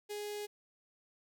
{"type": "tone with notch filter", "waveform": "sawtooth", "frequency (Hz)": 415.3, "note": "G#4", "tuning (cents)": 0, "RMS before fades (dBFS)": -41, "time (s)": [0.09, 0.47], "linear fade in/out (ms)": 20, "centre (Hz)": 1200, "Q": 0.85, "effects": []}